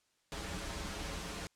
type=noise with comb filter; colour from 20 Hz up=pink; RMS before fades=-41 dBFS; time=0.32-1.47 s; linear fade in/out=0 ms; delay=8.1 ms; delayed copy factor=-0.75; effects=white hiss -75 dBFS RMS until 1.55 s + low-pass 8000 Hz 12 dB/octave